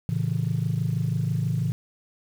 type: chord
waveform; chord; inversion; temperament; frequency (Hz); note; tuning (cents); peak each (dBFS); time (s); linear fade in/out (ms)
sine; A major; none; equal with one note detuned; 112.57 / 138.59 / 164.81; A2 / C#3 / E3; +40 / 0 / 0; -26; 0.09-1.72; 0
effects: tanh soft clip ceiling -16 dBFS + 8-bit